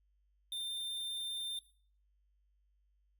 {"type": "tone", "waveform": "square", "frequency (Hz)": 3595, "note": "A7", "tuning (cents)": 36, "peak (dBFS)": -38, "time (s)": [0.52, 1.59], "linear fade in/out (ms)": 2, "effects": ["noise-tail reverb RT60 0.5 s tail -18 dB re dry", "added 50 Hz sine -70 dBFS peak until 3.19 s"]}